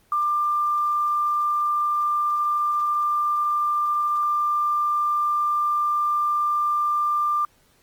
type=tone with quantisation; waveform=sine; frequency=1191 Hz; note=D6; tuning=24 cents sharp; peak=-19 dBFS; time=0.12-7.45 s; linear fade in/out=2 ms; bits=8; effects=pink hiss -60 dBFS RMS until 7.82 s + Opus 24 kbps